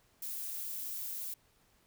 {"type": "noise", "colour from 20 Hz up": "violet", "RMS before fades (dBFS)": -40, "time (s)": [0.22, 1.34], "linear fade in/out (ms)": 5, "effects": ["pink hiss -69 dBFS RMS until 1.86 s"]}